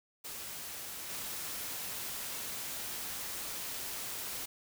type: noise with level steps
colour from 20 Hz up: white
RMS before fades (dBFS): -43 / -40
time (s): 0.24-4.46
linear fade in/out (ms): 10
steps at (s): 1.09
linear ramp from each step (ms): 10
effects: none